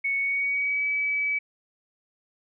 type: tone with pitch glide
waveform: sine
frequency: 2217 to 2289 Hz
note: C#7 to D7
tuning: 0 to -45 cents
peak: -23 dBFS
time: 0.04-1.39 s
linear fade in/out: 10 ms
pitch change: +55 cents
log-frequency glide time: 0.17-0.86 s
effects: none